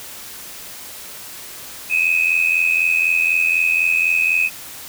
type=tone pair together; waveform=sine; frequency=2500 / 2584 Hz; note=D#7 / E7; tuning=+8 / -35 cents; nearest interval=minor second; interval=57 cents; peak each=-16 dBFS; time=1.89-4.5 s; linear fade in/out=50 ms; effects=tanh soft clip ceiling -8 dBFS + white hiss -35 dBFS RMS until 4.88 s

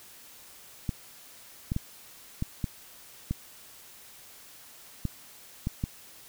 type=clicks; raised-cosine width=5 ms; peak=-16 dBFS; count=9; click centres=0.892 / 1.719 / 1.764 / 2.424 / 2.642 / 3.31 / 5.053 / 5.671 / 5.839 s; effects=white hiss -51 dBFS RMS until 6.28 s

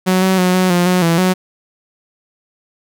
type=tone with pitch steps; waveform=sawtooth; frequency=185.4 / 188.6 / 182 / 184.8 / 176.3 / 182 / 167 / 184.6 Hz; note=F#3 / F#3 / F#3 / F#3 / F3 / F#3 / E3 / F#3; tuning=+4 / +33 / -28 / -2 / +17 / -28 / +23 / -4 cents; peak=-7 dBFS; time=0.06-1.34 s; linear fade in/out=20 ms; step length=160 ms; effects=none

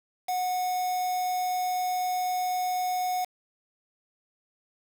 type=tone with quantisation; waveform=triangle; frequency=732 Hz; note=F#5; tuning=19 cents flat; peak=-24 dBFS; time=0.28-3.25 s; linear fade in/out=10 ms; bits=6; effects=none

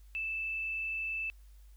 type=tone with frequency modulation; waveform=sine; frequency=2637 Hz; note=E7; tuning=in tune; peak=-33 dBFS; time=0.15-1.3 s; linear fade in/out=0 ms; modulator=31.2 Hz; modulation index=0.39; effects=added 50 Hz sine -52 dBFS peak until 1.76 s + white hiss -70 dBFS RMS until 1.76 s

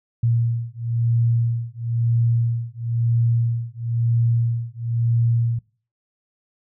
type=beating tone pair; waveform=sine; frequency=116.4 / 117.4 Hz; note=A#2 / A#2; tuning=-2 / +13 cents; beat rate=1 Hz; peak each=-21 dBFS; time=0.23-5.59 s; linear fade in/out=5 ms; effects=noise-tail reverb RT60 0.4 s tail -23 dB re dry

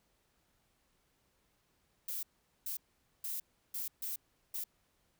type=noise bursts at uneven times; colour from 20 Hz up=violet; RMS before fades=-39 dBFS; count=6; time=2.08-2.23 / 2.66-2.77 / 3.24-3.4 / 3.74-3.88 / 4.02-4.16 / 4.54-4.64 s; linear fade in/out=5 ms; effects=pink hiss -75 dBFS RMS until 5.19 s

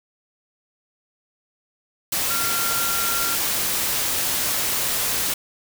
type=tone in noise; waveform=sine; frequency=1380 Hz; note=F6; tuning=21 cents flat; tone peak=-27 dBFS; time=2.3-3.35 s; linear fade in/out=5 ms; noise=white; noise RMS=-23 dBFS; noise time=2.12-5.34 s; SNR=-7 dB; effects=none

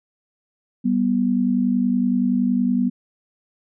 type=tone pair together; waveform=sine; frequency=194.03 / 244.7 Hz; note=G3 / B3; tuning=-17 / -16 cents; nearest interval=major third; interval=401 cents; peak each=-21 / -18 dBFS; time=0.84-2.9 s; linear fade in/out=20 ms; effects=none

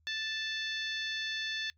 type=harmonic tone; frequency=880 Hz; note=A5; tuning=in tune; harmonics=2 / 3 / 4 / 5 / 6 / 7; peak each=-37 / -43 / -37 / -43 / -50 / -52 dBFS; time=0.07-1.7 s; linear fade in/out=0 ms; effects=noise-tail reverb RT60 0.1 s tail -23 dB re dry + added 79 Hz sine -67 dBFS peak until 1.77 s

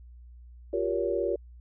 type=chord; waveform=sine; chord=G half-diminished seventh; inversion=third; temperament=just; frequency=352.8 / 392 / 470.4 / 564.5 Hz; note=F4 / G4 / Bb4 / Db5; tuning=+18 / 0 / +16 / +31 cents; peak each=-31 dBFS; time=0.73-1.36 s; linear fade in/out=5 ms; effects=added 60 Hz sine -46 dBFS peak until 1.6 s

